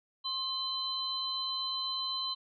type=tone cluster; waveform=sine; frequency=1055 / 3088 / 4046 Hz; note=C6 / G7 / B7; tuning=+14 / -27 / +41 cents; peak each=-39 / -40 / -33 dBFS; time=0.24-2.35 s; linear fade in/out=20 ms; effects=MP3 96 kbps